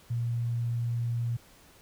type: tone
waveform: sine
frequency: 118.2 Hz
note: A#2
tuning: 24 cents sharp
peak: -27 dBFS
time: 0.1-1.37 s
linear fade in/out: 10 ms
effects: pink hiss -57 dBFS RMS until 1.81 s